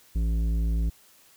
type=tone with tanh clipping; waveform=sine; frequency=55.7 Hz; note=A1; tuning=22 cents sharp; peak=-24 dBFS; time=0.15-0.9 s; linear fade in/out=10 ms; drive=11 dB; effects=white hiss -57 dBFS RMS until 1.36 s